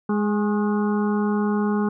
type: harmonic tone with a mistuned harmonic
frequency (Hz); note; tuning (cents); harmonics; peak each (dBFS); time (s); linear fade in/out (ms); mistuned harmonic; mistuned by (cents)
207.7; G#3; 0; 1 / 2 / 4 / 5 / 6 / 7; -20 / -26 / -32 / -34 / -36 / -37; 0.09-1.89; 5; 5; +58
effects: none